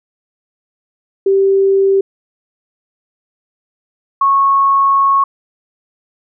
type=tone pair in turn; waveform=sine; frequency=390 / 1100 Hz; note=G4 / C#6; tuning=-9 / -14 cents; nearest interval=octave + tritone; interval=1795 cents; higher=second; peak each=-8 dBFS; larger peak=neither; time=1.26-2.01 / 4.21-5.24 s; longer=second; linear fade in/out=5 ms; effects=none